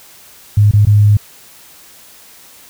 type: tone with dropouts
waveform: sine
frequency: 103.83 Hz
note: G#2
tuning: in tune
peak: -5 dBFS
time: 0.57-1.17 s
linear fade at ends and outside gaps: 5 ms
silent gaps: 0.712-0.735 / 0.852-0.869 s
effects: white hiss -41 dBFS RMS until 2.69 s